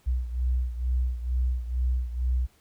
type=beating tone pair; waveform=sine; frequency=61.74 / 63.94 Hz; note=B1 / C2; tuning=0 / -39 cents; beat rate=2.2 Hz; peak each=-25 / -30 dBFS; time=0.06-2.47 s; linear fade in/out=20 ms; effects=pink hiss -63 dBFS RMS until 2.6 s